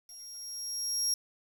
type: tone with level ramp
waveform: 30% pulse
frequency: 5600 Hz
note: F8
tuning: 4 cents sharp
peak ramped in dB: -43 to -22 dBFS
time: 0.09-1.14 s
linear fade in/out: 2 ms
effects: 10-bit